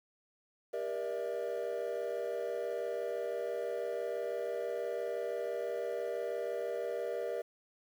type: chord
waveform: triangle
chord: E half-diminished seventh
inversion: first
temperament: just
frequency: 395.6 / 474.7 / 593.3 / 659.3 Hz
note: G4 / Bb4 / D5 / E5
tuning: +16 / +31 / +18 / 0 cents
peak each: -39 / -35 / -37 / -39 dBFS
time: 0.73-7.42 s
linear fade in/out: 10 ms
effects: tanh soft clip ceiling -26 dBFS + 10-bit